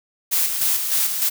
blue noise with tremolo, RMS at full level -19 dBFS, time 0.31-1.3 s, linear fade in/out 20 ms, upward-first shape square, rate 3.3 Hz, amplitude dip 45%, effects none

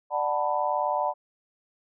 sine chord, B minor seventh, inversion first, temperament just, 592.7 / 740.8 / 889 / 987.8 Hz, D5 / F#5 / A5 / B5, +16 / +2 / +18 / 0 cents, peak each -29 dBFS, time 0.1-1.14 s, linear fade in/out 50 ms, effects none

